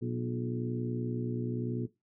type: harmonic tone with a mistuned harmonic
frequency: 60.8 Hz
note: B1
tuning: 26 cents flat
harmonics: 2 / 3 / 4 / 5 / 6 / 7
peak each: -35 / -42 / -36 / -45 / -39 / -42 dBFS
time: 0.01-1.87 s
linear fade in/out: 20 ms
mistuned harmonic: 6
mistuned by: -47 cents
effects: noise-tail reverb RT60 0.2 s tail -17 dB re dry